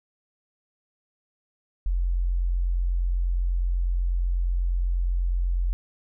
sine tone, 44.12 Hz, F1, 18 cents sharp, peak -21 dBFS, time 1.86-5.73 s, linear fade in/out 0 ms, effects none

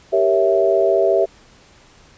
sine chord, G diminished seventh, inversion none, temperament equal, 392 / 466.2 / 554.4 / 659.3 Hz, G4 / Bb4 / Db5 / Fb5, 0 / 0 / 0 / 0 cents, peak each -17 / -22 / -20 / -16 dBFS, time 0.12-1.26 s, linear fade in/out 20 ms, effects pink hiss -49 dBFS RMS until 2.17 s + resampled to 16000 Hz

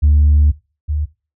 sine tone pair in turn, 74 / 75.08 Hz, D2 / D2, +14 / +39 cents, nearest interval unison, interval 25 cents, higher second, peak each -6 / -15 dBFS, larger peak first, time 0.02-0.52 / 0.88-1.06 s, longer first, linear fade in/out 20 ms, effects noise-tail reverb RT60 0.3 s tail -19 dB re dry + tanh soft clip ceiling -5 dBFS

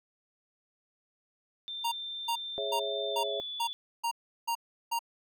sine tone with pitch glide, 3576 to 3458 Hz, A7 to A7, +27 to -31 cents, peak -36 dBFS, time 1.68-3.73 s, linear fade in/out 0 ms, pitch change -58 cents, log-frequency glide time 3.09-3.32 s
square tone bursts, 932.3 Hz, A#5, in tune, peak -29 dBFS, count 8, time 1.84-4.992 s, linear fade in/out 10 ms, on 79 ms, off 360 ms
sine chord, C# minor, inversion second, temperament equal, 415.3 / 554.4 / 659.3 Hz, G#4 / C#5 / E5, 0 / 0 / 0 cents, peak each -36 dBFS, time 2.58-3.4 s, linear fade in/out 0 ms
effects none

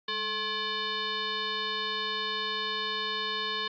sine tone with frequency modulation, 2349 Hz, D7, in tune, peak -29 dBFS, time 0.08-3.68 s, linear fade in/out 5 ms, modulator 638 Hz, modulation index 2.8, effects AAC 64 kbps

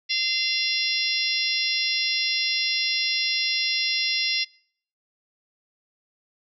harmonic tone with a mistuned harmonic, 690 Hz, F5, 21 cents flat, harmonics 3 / 4 / 5 / 6 / 7 / 8, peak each -29 / -29 / -29 / -29 / -29 / -29 dBFS, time 0.09-4.45 s, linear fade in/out 20 ms, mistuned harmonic 7, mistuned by +46 cents, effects noise-tail reverb RT60 0.6 s tail -25 dB re dry

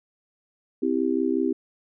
sine chord, C major, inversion none, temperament just, 261.6 / 327 / 392.4 Hz, C4 / E4 / G4, 0 / -14 / +2 cents, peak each -25 / -25 / -26 dBFS, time 0.82-1.53 s, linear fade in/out 10 ms, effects none

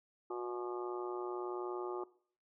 harmonic tone, 121.2 Hz, B2, 32 cents flat, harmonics 3 / 4 / 5 / 6 / 7 / 8 / 9 / 10, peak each -39 / -51 / -52 / -52 / -47 / -58 / -51 / -49 dBFS, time 0.3-2.04 s, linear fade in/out 5 ms, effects noise-tail reverb RT60 0.5 s tail -19 dB re dry

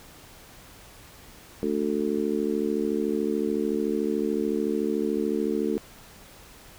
harmonic tone, 73.7 Hz, D2, 7 cents sharp, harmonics 3 / 4 / 5 / 6, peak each -29 / -29 / -29 / -29 dBFS, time 1.63-5.78 s, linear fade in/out 0 ms, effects pink hiss -49 dBFS RMS until 6.78 s

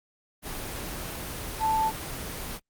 sine tone in noise, 880 Hz, A5, in tune, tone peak -22 dBFS, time 1.59-1.92 s, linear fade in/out 50 ms, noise pink, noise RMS -35 dBFS, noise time 0.42-2.6 s, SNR +10 dB, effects Opus 24 kbps

